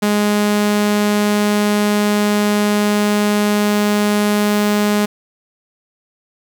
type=tone; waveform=sawtooth; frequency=207.7 Hz; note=G#3; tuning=in tune; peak=-9 dBFS; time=0.02-5.06 s; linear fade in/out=10 ms; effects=7-bit